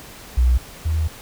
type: tone pair in turn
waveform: sine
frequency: 61.74 / 79.29 Hz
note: B1 / D#2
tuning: 0 / +33 cents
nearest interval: major third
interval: 433 cents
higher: second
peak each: -12 / -17 dBFS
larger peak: first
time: 0.37-0.58 / 0.85-1.08 s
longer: second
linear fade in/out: 10 ms
effects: pink hiss -40 dBFS RMS until 1.21 s